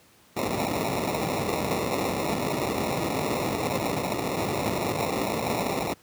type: noise with sample-and-hold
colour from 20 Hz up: blue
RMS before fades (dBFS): -27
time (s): 0.36-5.94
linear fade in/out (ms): 10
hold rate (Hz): 1575
effects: pink hiss -57 dBFS RMS until 6.02 s + high-pass 100 Hz 12 dB/octave